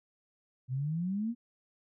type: exponential sweep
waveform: sine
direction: up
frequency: 123.47 to 243.1 Hz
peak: -30 dBFS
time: 0.68-1.35 s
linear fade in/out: 50 ms
effects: none